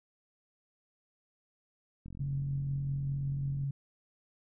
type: click train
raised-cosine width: 5 ms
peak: -34 dBFS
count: 71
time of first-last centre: 2.06-3.637 s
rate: 44.4 Hz
type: tone with vibrato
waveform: sine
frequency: 138.59 Hz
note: C#3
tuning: in tune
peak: -31 dBFS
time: 2.2-3.71 s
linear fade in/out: 5 ms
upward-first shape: square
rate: 18 Hz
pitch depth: 10 cents each way
effects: none

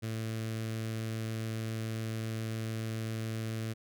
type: tone with notch filter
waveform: sawtooth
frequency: 111.6 Hz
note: A2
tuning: 25 cents sharp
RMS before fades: -36 dBFS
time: 0.02-3.74 s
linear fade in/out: 20 ms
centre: 890 Hz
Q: 1.2
effects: none

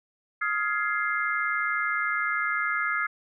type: chord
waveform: sine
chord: F minor seventh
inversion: third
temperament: just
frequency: 1257.2 / 1396.9 / 1676.3 / 2095 Hz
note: Eb6 / F6 / Ab6 / C7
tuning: +18 / 0 / +16 / +2 cents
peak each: -30 dBFS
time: 0.41-3.07 s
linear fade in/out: 10 ms
effects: none

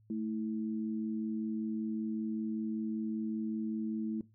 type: tone pair together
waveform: sine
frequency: 220 / 325.2 Hz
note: A3 / E4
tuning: 0 / -23 cents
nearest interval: perfect fifth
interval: 677 cents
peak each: -34 / -39 dBFS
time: 0.1-4.21 s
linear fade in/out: 2 ms
effects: noise-tail reverb RT60 0.2 s tail -18 dB re dry + added 108 Hz sine -62 dBFS peak until 4.34 s

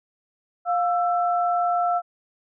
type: tone pair together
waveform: sine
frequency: 705.1 / 1331 Hz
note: F5 / E6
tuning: +16 / +16 cents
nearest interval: major seventh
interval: 1100 cents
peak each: -20 / -26 dBFS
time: 0.65-2.02 s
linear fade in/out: 50 ms
effects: none

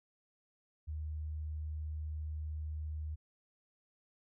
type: tone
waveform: sine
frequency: 76.9 Hz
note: D#2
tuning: 20 cents flat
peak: -37 dBFS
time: 0.87-3.16 s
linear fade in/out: 20 ms
effects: none

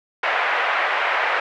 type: band-pass noise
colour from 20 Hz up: white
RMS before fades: -21 dBFS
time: 0.23-1.4 s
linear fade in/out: 5 ms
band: 560 to 2200 Hz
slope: 24 dB/octave
effects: none

